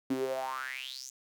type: tone with high-pass filter sweep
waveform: sawtooth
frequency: 130.81 Hz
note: C3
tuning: in tune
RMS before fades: -36 dBFS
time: 0.1-1.1 s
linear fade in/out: 5 ms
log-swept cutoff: 260 to 6900 Hz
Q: 8.2
effects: none